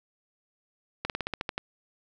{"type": "slowing click train", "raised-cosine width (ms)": 0.3, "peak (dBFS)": -14, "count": 9, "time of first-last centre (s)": [1.05, 1.579], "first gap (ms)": 48, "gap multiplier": 1.09, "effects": []}